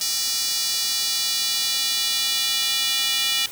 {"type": "tone with high-pass filter sweep", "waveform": "square", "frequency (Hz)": 266, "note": "C4", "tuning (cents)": 29, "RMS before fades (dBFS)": -23, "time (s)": [0.01, 3.46], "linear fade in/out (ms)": 2, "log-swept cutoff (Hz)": [5000, 3200], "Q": 2.2, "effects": ["white hiss -38 dBFS RMS until 3.51 s"]}